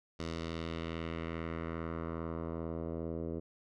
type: tone with low-pass filter sweep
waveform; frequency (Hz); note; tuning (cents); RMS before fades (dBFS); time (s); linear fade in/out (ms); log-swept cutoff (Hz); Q
10% pulse; 82.41; E2; 0; -39; 0.19-3.4; 10; 5400 to 470; 1.4
effects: none

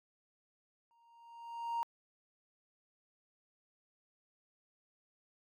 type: tone with exponential growth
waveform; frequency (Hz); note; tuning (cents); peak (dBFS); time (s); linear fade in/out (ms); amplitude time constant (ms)
triangle; 932.3; A#5; 0; -28; 0.91-1.83; 0; 200
effects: tanh soft clip ceiling -28 dBFS

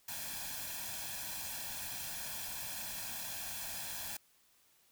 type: noise with comb filter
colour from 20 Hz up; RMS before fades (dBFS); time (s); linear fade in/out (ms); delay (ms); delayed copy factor
white; -42; 0.08-4.17; 5; 1.2; +0.7
effects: white hiss -69 dBFS RMS until 4.91 s

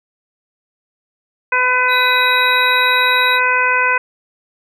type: harmonic tone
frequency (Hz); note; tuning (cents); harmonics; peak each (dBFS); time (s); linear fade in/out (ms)
503; B4; +32; 1 / 2 / 3 / 4 / 5; -24 / -17 / -16 / -20 / -18; 1.52-3.98; 5
type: tone with pitch glide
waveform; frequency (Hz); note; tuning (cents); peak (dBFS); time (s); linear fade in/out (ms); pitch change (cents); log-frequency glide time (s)
triangle; 3900 to 3871; B7 to B7; -23 to -35; -17; 1.88-3.4; 50; -12; 2.09-2.26
effects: none

